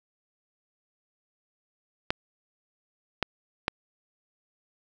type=clicks; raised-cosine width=0.3 ms; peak=-8 dBFS; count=3; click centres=2.105 / 3.227 / 3.681 s; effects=none